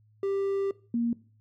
triangle / sine tone pair in turn, 393.7 / 234.6 Hz, G4 / A#3, +8 / +11 cents, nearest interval major sixth, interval 897 cents, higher first, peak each -24 dBFS, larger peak neither, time 0.23-0.71 / 0.94-1.13 s, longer first, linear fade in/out 2 ms, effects noise-tail reverb RT60 0.4 s tail -20 dB re dry + added 107 Hz sine -59 dBFS peak until 1.4 s

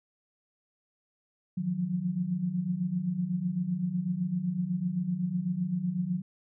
sine tone cluster, 155.9 / 174.4 / 182.3 Hz, D#3 / F3 / F#3, +4 / -2 / -25 cents, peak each -36 / -35 / -29 dBFS, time 1.57-6.22 s, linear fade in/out 10 ms, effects none

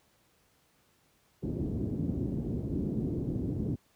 white low-pass noise, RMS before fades -32 dBFS, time 1.42-3.76 s, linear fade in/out 20 ms, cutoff 310 Hz, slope 24 dB/octave, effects pink hiss -68 dBFS RMS until 3.95 s + high-pass 60 Hz 12 dB/octave

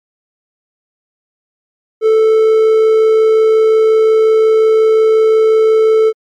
triangle tone with amplitude modulation, 440 Hz, A4, in tune, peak -3 dBFS, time 2.01-6.13 s, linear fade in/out 50 ms, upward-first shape sine, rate 65.6 Hz, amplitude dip 25%, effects MP3 96 kbps

